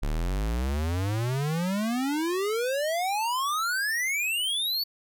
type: exponential sweep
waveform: square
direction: up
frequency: 34.65 to 4553 Hz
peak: -26 dBFS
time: 0.02-4.84 s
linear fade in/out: 10 ms
effects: none